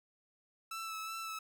sawtooth tone with vibrato, 1316 Hz, E6, 3 cents flat, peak -36 dBFS, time 0.71-1.39 s, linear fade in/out 5 ms, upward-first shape sine, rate 2.7 Hz, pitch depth 23 cents each way, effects none

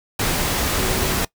sine tone in noise, 374.4 Hz, F#4, 20 cents sharp, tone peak -27 dBFS, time 0.79-1.15 s, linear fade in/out 5 ms, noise pink, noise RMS -21 dBFS, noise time 0.19-1.25 s, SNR -9 dB, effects noise-tail reverb RT60 0.1 s tail -21 dB re dry

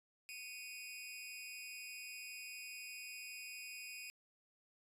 sawtooth tone with amplitude modulation, 2489 Hz, D#7, in tune, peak -40 dBFS, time 0.29-4.1 s, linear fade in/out 0 ms, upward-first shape sine, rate 245 Hz, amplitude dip 85%, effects resampled to 32000 Hz

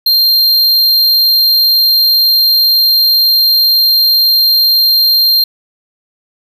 square tone, 4186 Hz, C8, in tune, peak -7 dBFS, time 0.06-5.44 s, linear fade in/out 5 ms, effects none

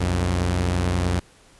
sawtooth tone pair together, 63.3 / 89.54 Hz, B1 / F2, +43 / +44 cents, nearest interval tritone, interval 601 cents, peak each -22 / -17 dBFS, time 0-1.2 s, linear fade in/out 10 ms, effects pink hiss -53 dBFS RMS until 1.59 s + resampled to 24000 Hz

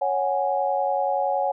sine chord, C# suspended fourth, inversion none, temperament equal, 554.4 / 740 / 830.6 Hz, C#5 / F#5 / G#5, 0 / 0 / 0 cents, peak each -25 dBFS, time 0.01-1.52 s, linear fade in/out 10 ms, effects none

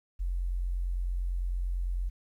sine tone, 44.46 Hz, F1, 32 cents sharp, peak -28 dBFS, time 0.19-2.1 s, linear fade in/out 20 ms, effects 11-bit

